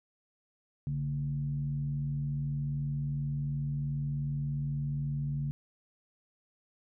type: tone with frequency modulation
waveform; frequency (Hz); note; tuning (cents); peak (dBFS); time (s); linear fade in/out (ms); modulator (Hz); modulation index
sine; 143.1; D3; -45; -30; 0.87-5.51; 0; 82.7; 0.47
effects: none